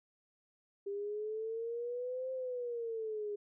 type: exponential two-way sweep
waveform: sine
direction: up then down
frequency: 397.4 to 523.3 to 408.5 Hz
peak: -36 dBFS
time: 0.86-3.36 s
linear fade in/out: 10 ms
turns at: 2.32 s
effects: none